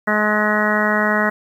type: harmonic tone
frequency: 211.5 Hz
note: G#3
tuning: 32 cents sharp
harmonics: 1 / 2 / 3 / 4 / 5 / 6 / 7 / 8 / 9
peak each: -21 / -26 / -22 / -27 / -25 / -25 / -23 / -26 / -21 dBFS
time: 0.07-1.3 s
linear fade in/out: 10 ms
effects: 8-bit